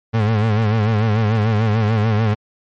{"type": "tone with vibrato", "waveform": "35% pulse", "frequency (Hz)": 108.6, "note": "A2", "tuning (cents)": -22, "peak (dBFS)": -12, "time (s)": [0.13, 2.35], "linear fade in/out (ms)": 20, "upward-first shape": "sine", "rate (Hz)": 6.8, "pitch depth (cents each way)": 85, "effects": ["low-pass 3000 Hz 12 dB/octave", "MP3 48 kbps"]}